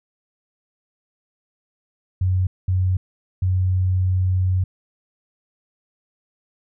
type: tone bursts at uneven times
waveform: sine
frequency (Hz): 92.5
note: F#2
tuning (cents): 0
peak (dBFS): -16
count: 3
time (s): 2.21-2.47 / 2.68-2.97 / 3.42-4.64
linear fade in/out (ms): 5
effects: none